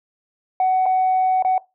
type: tone with dropouts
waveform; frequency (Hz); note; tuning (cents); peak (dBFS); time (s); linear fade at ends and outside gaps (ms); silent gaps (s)
sine; 748; F#5; +19; -13; 0.6-1.58; 2; 0.858-0.862 / 1.425-1.448
effects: noise-tail reverb RT60 0.2 s tail -19 dB re dry + tanh soft clip ceiling -12 dBFS